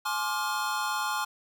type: chord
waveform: square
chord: D half-diminished seventh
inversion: second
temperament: just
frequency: 845.8 / 1057.2 / 1174.7 / 1409.6 Hz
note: Ab5 / C6 / D6 / F6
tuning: +31 / +18 / 0 / +16 cents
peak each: -34 / -34 / -36 / -34 dBFS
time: 0.05-1.25 s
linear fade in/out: 10 ms
effects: none